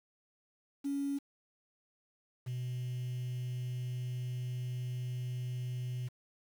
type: tone pair in turn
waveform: triangle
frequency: 280 / 124.73 Hz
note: C#4 / B2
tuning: +18 / +18 cents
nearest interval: octave + major second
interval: 1400 cents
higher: first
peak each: -28 / -32 dBFS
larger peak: first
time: 0.84-1.19 / 2.46-6.09 s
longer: second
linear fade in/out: 20 ms
effects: tanh soft clip ceiling -30 dBFS + 9-bit